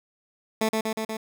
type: tone with echo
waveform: 15% pulse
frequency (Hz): 220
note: A3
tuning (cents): 0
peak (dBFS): -15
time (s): 0.61-0.69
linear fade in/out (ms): 5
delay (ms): 120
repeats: 4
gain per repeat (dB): -2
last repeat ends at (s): 1.17
effects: none